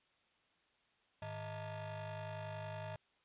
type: ring-modulated tone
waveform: 30% pulse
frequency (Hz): 261.6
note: C4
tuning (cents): 0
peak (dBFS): -37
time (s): 1.22-2.96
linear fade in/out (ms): 2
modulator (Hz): 367
effects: white hiss -74 dBFS RMS until 3.24 s + resampled to 8000 Hz